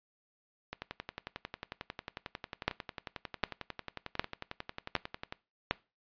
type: two click trains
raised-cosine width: 0.3 ms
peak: -11 / -22 dBFS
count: 5 / 52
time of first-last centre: 2.68-5.71 / 0.73-5.325 s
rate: 1.32 / 11.1 Hz
effects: noise-tail reverb RT60 0.3 s tail -21 dB re dry + resampled to 11025 Hz